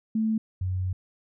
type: tone pair in turn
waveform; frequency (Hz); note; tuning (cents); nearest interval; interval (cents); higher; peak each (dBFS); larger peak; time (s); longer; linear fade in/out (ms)
sine; 220 / 92.5; A3 / F#2; 0 / 0; octave + minor third; 1500; first; -22 / -25; first; 0.15-0.38 / 0.61-0.93; second; 5
effects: none